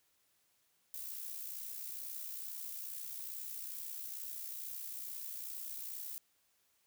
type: noise with amplitude modulation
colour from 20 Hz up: violet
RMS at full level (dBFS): -42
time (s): 0.94-6.18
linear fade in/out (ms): 0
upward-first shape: sine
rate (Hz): 62.3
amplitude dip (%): 50
effects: white hiss -75 dBFS RMS until 6.86 s